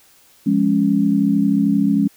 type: chord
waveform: sine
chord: Db major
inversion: first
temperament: equal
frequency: 174.61 / 207.7 / 277.2 Hz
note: F3 / Ab3 / Db4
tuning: 0 / 0 / 0 cents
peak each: -21 / -16 / -17 dBFS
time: 0.46-2.08 s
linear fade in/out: 10 ms
effects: white hiss -52 dBFS RMS until 2.16 s